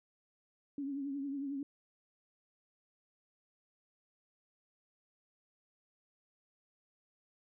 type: tone with vibrato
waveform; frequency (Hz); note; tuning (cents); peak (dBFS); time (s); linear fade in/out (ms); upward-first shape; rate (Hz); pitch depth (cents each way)
sine; 278.5; C#4; +8; -36; 0.78-1.63; 2; triangle; 11; 71
effects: none